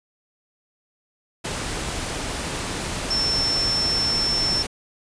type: tone in noise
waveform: sine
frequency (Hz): 5380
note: E8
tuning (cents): +34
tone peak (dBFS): -20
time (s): 3.1-4.63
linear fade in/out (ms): 10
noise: pink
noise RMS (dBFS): -28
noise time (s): 1.44-4.67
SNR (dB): +5
effects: resampled to 22050 Hz